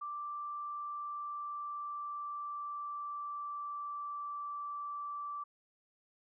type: tone with pitch glide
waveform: sine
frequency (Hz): 1174.7 to 1164.6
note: D6 to D6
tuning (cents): 0 to -15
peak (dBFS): -38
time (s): 0.01-5.44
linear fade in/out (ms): 10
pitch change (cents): -15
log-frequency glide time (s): 0.61-4.56
effects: none